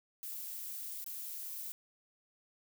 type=noise with dropouts; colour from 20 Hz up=violet; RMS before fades=-43 dBFS; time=0.23-1.72 s; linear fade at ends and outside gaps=0 ms; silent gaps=1.042-1.063 s; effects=none